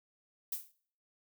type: noise with exponential decay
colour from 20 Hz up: violet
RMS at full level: -32 dBFS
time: 0.52-0.72 s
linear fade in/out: 5 ms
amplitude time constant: 42 ms
effects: noise-tail reverb RT60 0.5 s tail -19 dB re dry